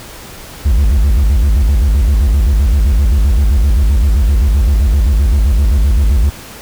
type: tone with vibrato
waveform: triangle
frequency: 61 Hz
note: B1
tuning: 21 cents flat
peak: -5 dBFS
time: 0.65-6.3 s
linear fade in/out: 10 ms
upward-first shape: square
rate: 7.7 Hz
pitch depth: 270 cents each way
effects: pink hiss -32 dBFS RMS until 6.61 s